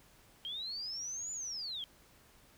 sine linear two-way sweep, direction up then down, 3136 to 7040 to 3136 Hz, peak -38 dBFS, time 0.45-1.84 s, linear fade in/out 0 ms, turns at 1.32 s, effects pink hiss -63 dBFS RMS until 2.57 s

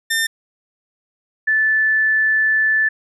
sawtooth / sine tone pair in turn, 1800 / 1749.8 Hz, A6 / A6, +39 / -10 cents, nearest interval unison, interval 49 cents, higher first, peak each -13 / -13 dBFS, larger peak neither, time 0.1-0.27 / 1.47-2.89 s, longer second, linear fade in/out 10 ms, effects none

